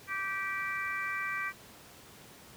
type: harmonic tone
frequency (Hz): 389.5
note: G4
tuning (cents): -11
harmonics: 3 / 4 / 5 / 6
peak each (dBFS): -38 / -38 / -37 / -38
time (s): 0.07-1.53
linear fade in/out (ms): 50
effects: pink hiss -53 dBFS RMS until 2.56 s + high-pass 80 Hz 12 dB/octave

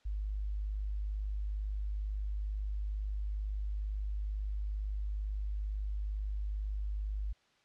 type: tone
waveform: sine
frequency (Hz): 51.1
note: G#1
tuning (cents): -27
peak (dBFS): -33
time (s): 0.05-7.33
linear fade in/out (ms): 10
effects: white hiss -69 dBFS RMS until 7.64 s + low-pass 4000 Hz 12 dB/octave

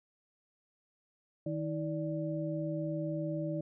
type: tone cluster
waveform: sine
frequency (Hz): 156.7 / 319.9 / 584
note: D#3 / D#4 / D5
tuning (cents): +13 / +48 / -10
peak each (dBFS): -36 / -37 / -38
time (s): 1.46-3.61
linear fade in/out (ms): 5
effects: none

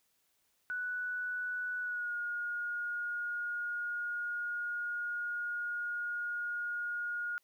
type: tone with pitch glide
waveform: sine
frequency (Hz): 1480 to 1432.9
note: F#6 to F6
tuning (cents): 0 to +44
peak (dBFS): -34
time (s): 0.7-7.38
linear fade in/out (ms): 0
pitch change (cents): -56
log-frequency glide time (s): 1.8-2.15
effects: white hiss -75 dBFS RMS until 7.43 s

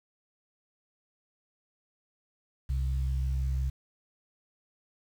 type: tone pair together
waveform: sine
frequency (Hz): 66 / 131.82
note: C2 / C3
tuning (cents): +16 / +13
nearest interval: octave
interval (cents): 1197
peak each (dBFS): -27 / -35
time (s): 2.69-3.7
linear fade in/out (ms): 10
effects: 9-bit

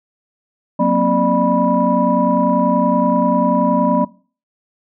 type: tone cluster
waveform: sine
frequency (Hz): 183.4 / 232.7 / 263.1 / 598 / 981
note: F#3 / A#3 / C4 / D5 / B5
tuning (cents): -15 / -3 / +10 / +31 / -12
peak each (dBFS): -18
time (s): 0.79-4.05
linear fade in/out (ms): 10
effects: noise-tail reverb RT60 0.4 s tail -21 dB re dry + tanh soft clip ceiling -1 dBFS

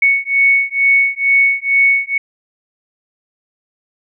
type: beating tone pair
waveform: sine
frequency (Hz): 2217 / 2219.2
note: C#7 / C#7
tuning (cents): 0 / +1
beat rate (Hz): 2.2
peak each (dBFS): -13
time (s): 0.02-2.18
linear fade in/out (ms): 5
effects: none

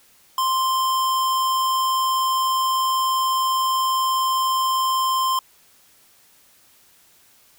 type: tone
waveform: square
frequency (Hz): 1046.5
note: C6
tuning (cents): 0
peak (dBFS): -19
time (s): 0.38-5.39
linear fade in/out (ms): 2
effects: white hiss -55 dBFS RMS until 7.58 s

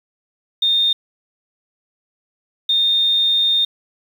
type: tone pair in turn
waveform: sine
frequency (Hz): 3652 / 3652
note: A#7 / A#7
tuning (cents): -36 / -36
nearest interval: unison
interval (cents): 0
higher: neither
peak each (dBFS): -13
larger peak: neither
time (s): 0.62-0.93 / 2.69-3.65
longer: second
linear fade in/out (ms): 5
effects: 7-bit

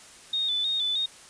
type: tone with vibrato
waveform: sine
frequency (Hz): 3602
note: A7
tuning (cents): +40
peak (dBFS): -24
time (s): 0.33-1.06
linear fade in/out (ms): 5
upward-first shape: square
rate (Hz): 3.2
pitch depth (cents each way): 50
effects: white hiss -49 dBFS RMS until 1.29 s + resampled to 22050 Hz

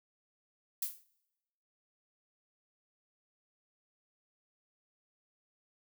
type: noise with exponential decay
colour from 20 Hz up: violet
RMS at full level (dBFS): -31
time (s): 0.82-1.04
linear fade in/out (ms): 5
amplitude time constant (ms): 47
effects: noise-tail reverb RT60 1.0 s tail -24 dB re dry

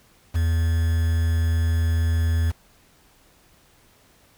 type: tone with quantisation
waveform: triangle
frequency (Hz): 82.41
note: E2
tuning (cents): 0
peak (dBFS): -16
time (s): 0.34-2.52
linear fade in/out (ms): 20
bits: 6
effects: pink hiss -57 dBFS RMS until 4.37 s

